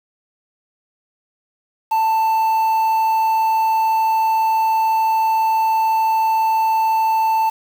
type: tone with quantisation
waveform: triangle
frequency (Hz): 887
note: A5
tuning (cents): +14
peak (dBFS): -12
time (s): 1.91-7.5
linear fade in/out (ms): 10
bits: 6
effects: none